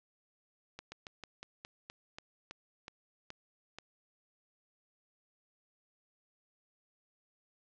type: slowing click train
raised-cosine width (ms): 0.2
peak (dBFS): -27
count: 12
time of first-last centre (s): 0.79-3.786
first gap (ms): 130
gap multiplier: 1.14
effects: low-pass 6000 Hz 12 dB/octave